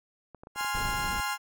clicks, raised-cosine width 1 ms, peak -32 dBFS, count 11, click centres 0.347 / 0.435 / 0.471 / 0.56 / 0.61 / 0.647 / 0.774 / 0.854 / 0.939 / 1.043 / 1.198 s
30% pulse chord, F minor, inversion first, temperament equal, 830.6 / 1046.5 / 1396.9 Hz, Ab5 / C6 / F6, 0 / 0 / 0 cents, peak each -31 dBFS, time 0.55-1.38 s, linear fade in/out 50 ms
brown noise, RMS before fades -36 dBFS, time 0.74-1.21 s, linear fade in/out 10 ms
effects none

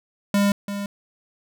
square tone pair in turn, 201.6 / 201.6 Hz, G3 / G3, +49 / +49 cents, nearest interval unison, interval 0 cents, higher neither, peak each -17 / -27 dBFS, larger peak first, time 0.34-0.52 / 0.68-0.86 s, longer neither, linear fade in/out 2 ms, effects none

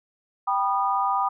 sine chord, G augmented, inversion none, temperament just, 784 / 980 / 1225 Hz, G5 / B5 / D#6, 0 / -14 / -27 cents, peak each -25 dBFS, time 0.47-1.29 s, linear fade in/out 10 ms, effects none

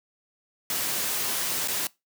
white noise with dropouts, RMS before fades -28 dBFS, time 0.7-1.87 s, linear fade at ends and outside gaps 1 ms, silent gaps 1.675-1.683 s, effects noise-tail reverb RT60 0.2 s tail -21 dB re dry + high-pass 100 Hz 12 dB/octave

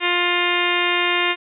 harmonic tone with a mistuned harmonic, 352.2 Hz, F4, 15 cents sharp, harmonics 1 / 2 / 3 / 4 / 5 / 6 / 7 / 8 / 9 / 10, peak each -25 / -29 / -25 / -29 / -26 / -23 / -25 / -25 / -31 / -30 dBFS, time 0-1.36 s, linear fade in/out 50 ms, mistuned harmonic 10, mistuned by +53 cents, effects none

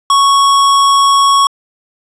square tone, 1108.7 Hz, C#6, in tune, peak -7 dBFS, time 0.1-1.47 s, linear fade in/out 2 ms, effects resampled to 22050 Hz + 7-bit

